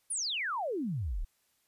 sine exponential sweep, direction down, 10548 to 31.08 Hz, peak -31 dBFS, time 0.1-1.25 s, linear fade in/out 10 ms, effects white hiss -73 dBFS RMS until 1.67 s + resampled to 32000 Hz

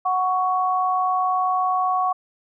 sine tone pair together, 738.4 / 1114 Hz, F#5 / C#6, -4 / +8 cents, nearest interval perfect fifth, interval 712 cents, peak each -21 dBFS, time 0.05-2.13 s, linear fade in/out 10 ms, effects none

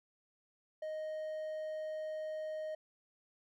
triangle tone, 622.3 Hz, D#5, in tune, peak -36 dBFS, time 0.82-2.75 s, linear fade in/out 5 ms, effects none

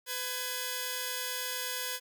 5% pulse tone pair together, 503 / 1667.1 Hz, B4 / G#6, +32 / +6 cents, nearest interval octave + major sixth, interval 2074 cents, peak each -25 dBFS, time 0.06-2 s, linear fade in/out 50 ms, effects none

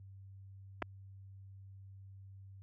clicks, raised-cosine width 0.5 ms, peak -24 / -20 dBFS, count 2, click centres 0.821 / 0.824 s, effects added 97 Hz sine -50 dBFS peak until 2.62 s + high-pass 60 Hz 12 dB/octave

